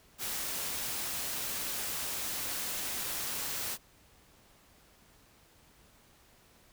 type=noise; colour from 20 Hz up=white; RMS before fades=-36 dBFS; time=0.18-3.78 s; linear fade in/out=50 ms; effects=pink hiss -62 dBFS RMS until 6.72 s